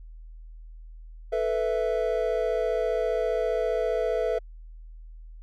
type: chord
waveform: triangle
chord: A suspended second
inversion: none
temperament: just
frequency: 440 / 495 / 660 Hz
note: A4 / B4 / E5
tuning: 0 / +4 / +2 cents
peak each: -26 dBFS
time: 1.32-4.39 s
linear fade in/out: 10 ms
effects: added 40 Hz sine -41 dBFS peak until 5.42 s